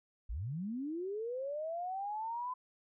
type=linear sweep; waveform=sine; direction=up; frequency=42.62 to 1020 Hz; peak=-36 dBFS; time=0.29-2.54 s; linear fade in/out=10 ms; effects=none